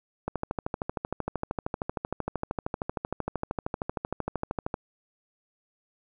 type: click train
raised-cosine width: 1 ms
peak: -15 dBFS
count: 59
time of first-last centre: 0.28-4.742 s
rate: 13 Hz
effects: none